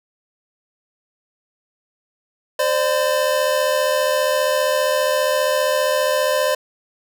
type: tone cluster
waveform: square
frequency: 522 / 597 / 1022 Hz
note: C5 / D5 / C6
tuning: -4 / +28 / -41 cents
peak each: -21 / -20 / -25 dBFS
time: 2.59-6.55 s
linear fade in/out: 5 ms
effects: none